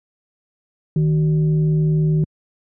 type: tone with frequency modulation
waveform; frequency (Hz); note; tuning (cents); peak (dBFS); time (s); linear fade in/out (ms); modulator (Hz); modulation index
sine; 155.56; D#3; 0; -13; 0.96-2.24; 2; 221; 0.38
effects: high-pass 100 Hz 12 dB/octave